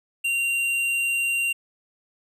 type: tone with hard clipping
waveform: sine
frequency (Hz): 2766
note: F7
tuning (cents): -17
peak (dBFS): -23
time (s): 0.24-1.53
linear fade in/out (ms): 10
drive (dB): 9
effects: none